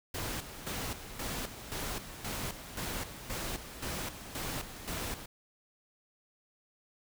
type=noise with tremolo; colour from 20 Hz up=pink; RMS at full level=-37 dBFS; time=0.14-5.26 s; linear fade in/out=5 ms; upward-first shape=square; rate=1.9 Hz; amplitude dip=65%; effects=none